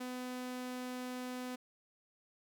sawtooth tone, 251.3 Hz, B3, 30 cents sharp, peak -36 dBFS, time 0-1.56 s, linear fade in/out 10 ms, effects none

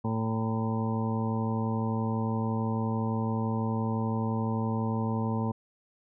harmonic tone with a mistuned harmonic, 111.7 Hz, A2, 27 cents sharp, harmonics 1 / 2 / 3 / 4 / 5 / 7 / 8 / 9, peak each -30 / -30 / -42 / -38 / -42 / -41 / -39 / -41 dBFS, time 0.04-5.52 s, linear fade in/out 10 ms, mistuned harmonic 8, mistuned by +49 cents, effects none

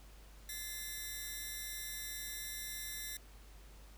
5% pulse ring-modulated tone, 1899 Hz, A#6, 32 cents sharp, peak -28 dBFS, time 0.49-3.17 s, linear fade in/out 2 ms, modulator 171 Hz, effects added 50 Hz sine -54 dBFS peak until 3.97 s + pink hiss -62 dBFS RMS until 3.97 s

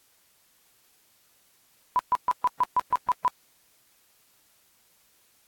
sine tone bursts, 995 Hz, B5, 13 cents sharp, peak -18 dBFS, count 9, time 1.96-3.279 s, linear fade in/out 0 ms, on 31 ms, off 130 ms, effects white hiss -63 dBFS RMS until 5.47 s + AAC 64 kbps

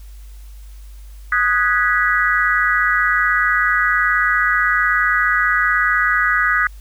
sine chord, G# minor seventh, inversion second, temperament equal with one note detuned, 1244.5 / 1480 / 1661.2 / 1955.1 Hz, D#6 / F#6 / G#6 / B6, 0 / 0 / 0 / -18 cents, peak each -19 dBFS, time 1.32-6.67 s, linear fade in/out 2 ms, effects added 50 Hz sine -34 dBFS peak until 6.8 s + white hiss -52 dBFS RMS until 6.8 s

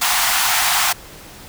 pink high-pass noise, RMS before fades -17 dBFS, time 0.01-0.93 s, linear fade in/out 10 ms, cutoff 700 Hz, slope 96 dB/octave, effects pink hiss -39 dBFS RMS until 1.48 s

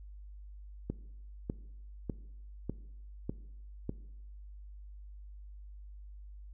click train, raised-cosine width 3 ms, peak -21 dBFS, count 6, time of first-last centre 0.9-3.894 s, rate 1.67 Hz, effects noise-tail reverb RT60 0.9 s tail -19 dB re dry + added 50 Hz sine -46 dBFS peak until 6.53 s

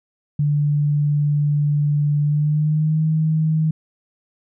sine tone with pitch glide, 146.83 to 157.37 Hz, D3 to D#3, 0 to +20 cents, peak -15 dBFS, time 0.39-3.71 s, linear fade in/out 5 ms, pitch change +120 cents, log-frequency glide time 2.22-3.03 s, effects none

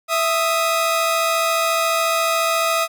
sawtooth tone pair together, 661 / 1247.8 Hz, E5 / D#6, +5 / +5 cents, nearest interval major seventh, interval 1100 cents, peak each -16 / -16 dBFS, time 0.08-2.88 s, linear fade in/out 50 ms, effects none

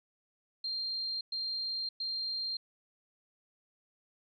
sine tone bursts, 4186 Hz, C8, in tune, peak -33 dBFS, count 3, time 0.64-2.57 s, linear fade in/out 5 ms, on 570 ms, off 110 ms, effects none

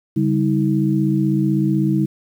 sine tone cluster, 142.1 / 198.1 / 319.3 Hz, C#3 / G3 / D#4, +43 / +18 / +45 cents, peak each -19 dBFS, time 0.16-2.06 s, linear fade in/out 10 ms, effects 8-bit

